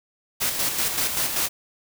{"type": "noise with tremolo", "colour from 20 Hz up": "white", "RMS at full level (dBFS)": -23, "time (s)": [0.4, 1.49], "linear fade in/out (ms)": 20, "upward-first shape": "square", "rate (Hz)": 5.2, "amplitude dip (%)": 45, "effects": []}